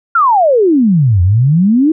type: exponential two-way sweep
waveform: sine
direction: down then up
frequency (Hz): 1424 to 85.3 to 328.9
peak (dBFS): -6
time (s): 0.15-1.92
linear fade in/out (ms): 5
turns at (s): 1.22
effects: none